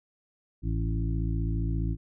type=harmonic tone with a mistuned harmonic; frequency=55 Hz; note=A1; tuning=in tune; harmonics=1 / 2 / 3 / 5 / 6; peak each=-28 / -31 / -34 / -38 / -40 dBFS; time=0.62-1.97 s; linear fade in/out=50 ms; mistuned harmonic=3; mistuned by=+17 cents; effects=none